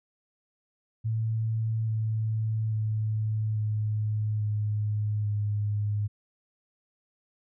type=tone with pitch steps; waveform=sine; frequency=111.5 / 109.96 / 108.45 / 106.96 / 105.49 / 104.03 Hz; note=A2 / A2 / A2 / A2 / G#2 / G#2; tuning=+23 / -1 / -25 / -49 / +28 / +3 cents; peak=-25 dBFS; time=1.04-6.08 s; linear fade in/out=20 ms; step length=840 ms; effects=none